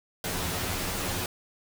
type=noise with comb filter; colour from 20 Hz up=pink; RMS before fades=-31 dBFS; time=0.24-1.26 s; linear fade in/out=2 ms; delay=11 ms; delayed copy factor=+0.85; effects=none